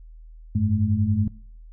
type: tone cluster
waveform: sine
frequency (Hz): 94.3 / 105 / 214.6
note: F#2 / G#2 / A3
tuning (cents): +33 / +19 / -43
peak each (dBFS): -23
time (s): 0.55-1.28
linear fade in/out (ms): 5
effects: noise-tail reverb RT60 0.6 s tail -23 dB re dry + added 40 Hz sine -41 dBFS peak until 1.72 s